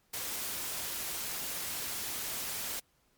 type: noise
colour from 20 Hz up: white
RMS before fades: -37 dBFS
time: 0.13-2.8 s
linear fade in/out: 10 ms
effects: pink hiss -71 dBFS RMS until 3.17 s + MP3 96 kbps